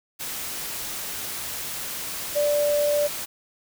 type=tone in noise; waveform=sine; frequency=586 Hz; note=D5; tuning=4 cents flat; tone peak=-19 dBFS; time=2.35-3.08 s; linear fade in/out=20 ms; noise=white; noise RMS=-32 dBFS; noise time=0.19-3.26 s; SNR=+10 dB; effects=none